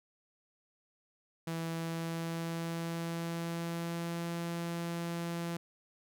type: tone with pitch glide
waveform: sawtooth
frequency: 164.81 to 169.74 Hz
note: E3 to F3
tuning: 0 to -49 cents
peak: -31 dBFS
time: 1.47-5.57 s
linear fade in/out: 5 ms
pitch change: +51 cents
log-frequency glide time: 1.69-4.3 s
effects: none